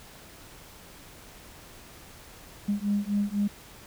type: beating tone pair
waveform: sine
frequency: 202 / 206 Hz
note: G#3 / G#3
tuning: -48 / -14 cents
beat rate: 4 Hz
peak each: -27 dBFS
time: 2.68-3.48 s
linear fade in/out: 10 ms
effects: tanh soft clip ceiling -17 dBFS + pink hiss -49 dBFS RMS until 3.86 s